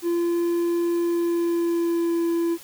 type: tone with pitch glide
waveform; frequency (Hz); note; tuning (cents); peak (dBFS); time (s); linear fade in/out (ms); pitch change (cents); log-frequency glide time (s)
triangle; 342.8 to 337.3; F4 to E4; -32 to +40; -18; 0.02-2.58; 50; -28; 1.03-2.24
effects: white hiss -45 dBFS RMS until 2.63 s